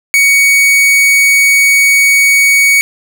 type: tone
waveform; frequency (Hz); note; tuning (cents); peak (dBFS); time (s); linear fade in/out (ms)
45% pulse; 2240; C#7; +18; -5; 0.14-2.81; 0
effects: none